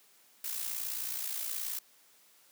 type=noise with amplitude modulation; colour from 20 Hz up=blue; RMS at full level=-34 dBFS; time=0.44-1.79 s; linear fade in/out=5 ms; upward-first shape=sine; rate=58.9 Hz; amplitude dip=60%; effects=white hiss -63 dBFS RMS until 2.51 s + high-pass 200 Hz 12 dB/octave